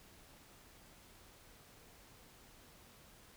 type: silence
effects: pink hiss -61 dBFS RMS until 3.36 s